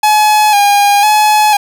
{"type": "tone with vibrato", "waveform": "45% pulse", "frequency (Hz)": 830.6, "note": "G#5", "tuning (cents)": 0, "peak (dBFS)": -6, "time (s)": [0.03, 1.57], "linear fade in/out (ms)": 5, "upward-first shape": "square", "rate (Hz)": 1, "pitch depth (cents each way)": 39, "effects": []}